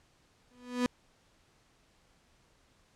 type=tone with exponential growth; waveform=35% pulse; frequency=246.9 Hz; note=B3; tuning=in tune; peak=-22 dBFS; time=0.51-0.86 s; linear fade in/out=0 ms; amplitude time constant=74 ms; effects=pink hiss -67 dBFS RMS until 2.95 s + low-pass 8000 Hz 12 dB/octave